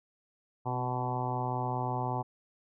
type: harmonic tone with a mistuned harmonic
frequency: 125.1 Hz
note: B2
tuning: 23 cents sharp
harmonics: 1 / 2 / 3 / 4 / 5 / 6 / 7 / 8 / 9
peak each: -34 / -41 / -41 / -44 / -43 / -37 / -36 / -40 / -46 dBFS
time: 0.65-2.23 s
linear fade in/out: 20 ms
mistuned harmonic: 2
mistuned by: +24 cents
effects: none